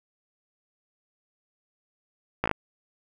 slowing click train, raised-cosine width 0.5 ms, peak -9 dBFS, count 5, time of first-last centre 2.44-2.513 s, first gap 17 ms, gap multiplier 1.05, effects 8-bit

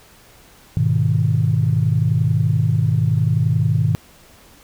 sine chord, G# minor, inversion none, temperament just, 103.83 / 124.59 / 155.74 Hz, G#2 / B2 / D#3, 0 / +16 / +2 cents, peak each -18 dBFS, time 0.77-3.95 s, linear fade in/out 0 ms, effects tanh soft clip ceiling -5 dBFS + pink hiss -48 dBFS RMS until 4.63 s

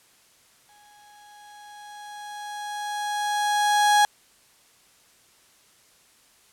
35% pulse tone with exponential growth, 830.6 Hz, G#5, in tune, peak -13 dBFS, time 0.69-4.05 s, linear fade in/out 1 ms, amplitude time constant 730 ms, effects white hiss -58 dBFS RMS until 6.52 s + low-pass 11000 Hz 12 dB/octave

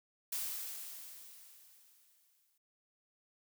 blue noise with exponential decay, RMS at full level -37 dBFS, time 0.32-2.58 s, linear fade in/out 5 ms, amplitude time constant 490 ms, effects none

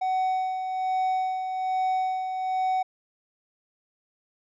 triangle tone with tremolo, 750 Hz, F#5, 23 cents sharp, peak -20 dBFS, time 0.01-2.83 s, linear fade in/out 10 ms, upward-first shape sine, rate 1.2 Hz, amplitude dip 50%, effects resampled to 16000 Hz

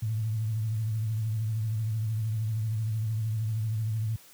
sine tone with vibrato, 109.9 Hz, A2, 2 cents flat, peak -26 dBFS, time 0.02-4.16 s, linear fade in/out 5 ms, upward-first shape triangle, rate 13 Hz, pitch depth 78 cents each way, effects white hiss -54 dBFS RMS until 4.33 s + high-pass 60 Hz 12 dB/octave

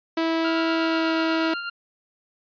sawtooth tone with pitch glide, 327 to 324.2 Hz, E4 to E4, -14 to -29 cents, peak -17 dBFS, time 0.17-1.54 s, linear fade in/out 5 ms, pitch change -15 cents, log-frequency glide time 0.73-1.11 s
sawtooth tone with tremolo, 1394 Hz, F6, 4 cents flat, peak -23 dBFS, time 0.44-1.7 s, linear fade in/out 10 ms, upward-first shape sine, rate 8.2 Hz, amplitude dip 40%
effects resampled to 11025 Hz

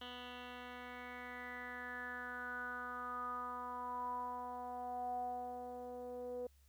10% pulse tone with low-pass filter sweep, 246.9 Hz, B3, in tune, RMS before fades -45 dBFS, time 0.01-6.47 s, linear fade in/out 5 ms, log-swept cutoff 3000 to 520 Hz, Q 8.5, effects added 69 Hz sine -65 dBFS peak until 6.68 s + white hiss -75 dBFS RMS until 6.68 s

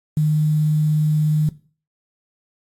sine tone with quantisation, 152.8 Hz, D#3, 31 cents flat, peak -14 dBFS, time 0.17-1.49 s, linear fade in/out 2 ms, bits 7, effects noise-tail reverb RT60 0.4 s tail -18 dB re dry + AAC 64 kbps

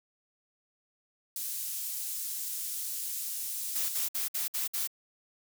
pink high-pass noise, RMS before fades -36 dBFS, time 1.36-4.05 s, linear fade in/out 2 ms, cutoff 8500 Hz, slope 12 dB/octave
blue noise bursts, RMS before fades -32 dBFS, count 6, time 3.75-4.875 s, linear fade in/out 10 ms, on 140 ms, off 57 ms
effects none

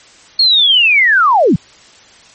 sine linear sweep, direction down, 4343 to 124.3 Hz, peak -6 dBFS, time 0.39-1.56 s, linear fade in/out 5 ms, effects white hiss -42 dBFS RMS until 2.34 s + MP3 32 kbps

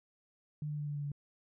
sine tone with pitch steps, 150 / 148.71 / 147.42 / 146.15 / 144.89 / 143.64 Hz, D3 / D3 / D3 / D3 / D3 / D3, +37 / +22 / +7 / -8 / -23 / -38 cents, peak -35 dBFS, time 0.62-1.118 s, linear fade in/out 2 ms, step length 83 ms, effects none

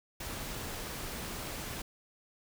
pink noise, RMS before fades -40 dBFS, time 0.2-1.82 s, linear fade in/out 5 ms, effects none

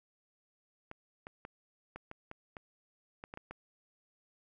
clicks, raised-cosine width 0.5 ms, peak -29 dBFS, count 11, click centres 0.914 / 1.269 / 1.451 / 1.96 / 2.114 / 2.314 / 2.568 / 3.239 / 3.339 / 3.374 / 3.51 s, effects none

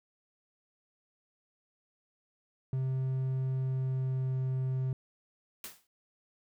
triangle tone with pitch glide, 131.3 to 130.47 Hz, C3 to C3, +6 to -5 cents, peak -27 dBFS, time 2.73-4.93 s, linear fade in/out 2 ms, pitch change -11 cents, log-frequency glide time 3.54-4.36 s
white noise with exponential decay, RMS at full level -39 dBFS, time 5.64-5.87 s, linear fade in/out 2 ms, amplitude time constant 48 ms
effects none

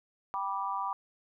sine chord, G major, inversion none, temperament just, 784 / 980 / 1176 Hz, G5 / B5 / D6, 0 / -14 / +2 cents, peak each -37 / -34 / -35 dBFS, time 0.34-0.93 s, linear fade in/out 0 ms, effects none

